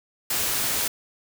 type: noise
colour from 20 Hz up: white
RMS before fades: -25 dBFS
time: 0.3-0.88 s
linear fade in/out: 5 ms
effects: none